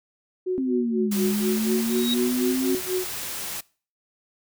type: tone with tremolo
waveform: sine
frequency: 368.4 Hz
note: F#4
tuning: 7 cents flat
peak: -21 dBFS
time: 0.46-3.05 s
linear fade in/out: 10 ms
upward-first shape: sine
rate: 4.1 Hz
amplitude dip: 95%
type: linear two-way sweep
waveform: sine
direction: down then up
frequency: 267.4 to 200 to 267.4 Hz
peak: -22 dBFS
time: 0.58-2.75 s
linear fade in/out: 0 ms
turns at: 1.18 s
type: noise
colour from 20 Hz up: white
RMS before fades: -32 dBFS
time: 1.11-3.61 s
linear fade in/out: 10 ms
type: tone with exponential growth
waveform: sine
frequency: 3801 Hz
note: A#7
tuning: 33 cents sharp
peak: -21 dBFS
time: 1.82-2.14 s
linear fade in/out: 5 ms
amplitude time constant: 68 ms
effects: noise-tail reverb RT60 0.4 s tail -23 dB re dry